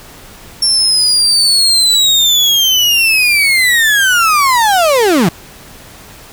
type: linear sweep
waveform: 35% pulse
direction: down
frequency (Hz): 5440 to 150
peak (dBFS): -6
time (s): 0.62-5.29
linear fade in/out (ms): 5
effects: pink hiss -36 dBFS RMS until 6.32 s